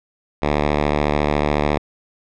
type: tone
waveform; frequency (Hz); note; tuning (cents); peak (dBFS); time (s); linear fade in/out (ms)
5% pulse; 74; D2; +14; -5; 0.42-1.78; 5
effects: low-pass 3000 Hz 12 dB/octave